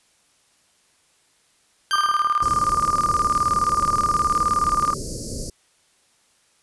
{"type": "tone with exponential decay", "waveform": "20% pulse", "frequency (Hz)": 1570, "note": "G6", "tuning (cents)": 2, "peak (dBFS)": -16, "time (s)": [1.91, 2.83], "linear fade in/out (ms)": 0, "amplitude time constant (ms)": 200}
{"type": "tone with tremolo", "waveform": "sine", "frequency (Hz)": 1200, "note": "D6", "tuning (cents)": 37, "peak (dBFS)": -15, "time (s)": [1.93, 4.94], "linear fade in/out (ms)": 5, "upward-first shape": "square", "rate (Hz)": 19, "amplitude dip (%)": 70}
{"type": "band-stop noise", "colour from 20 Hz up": "pink", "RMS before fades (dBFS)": -30, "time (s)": [2.42, 5.5], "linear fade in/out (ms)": 5, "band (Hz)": [600, 4500], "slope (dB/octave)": 96}
{"effects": ["white hiss -61 dBFS RMS until 6.62 s", "resampled to 24000 Hz"]}